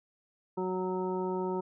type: harmonic tone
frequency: 185 Hz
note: F#3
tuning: in tune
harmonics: 1 / 2 / 3 / 4 / 5 / 7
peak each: -36 / -32 / -43 / -46 / -37 / -48 dBFS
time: 0.57-1.61 s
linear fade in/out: 10 ms
effects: none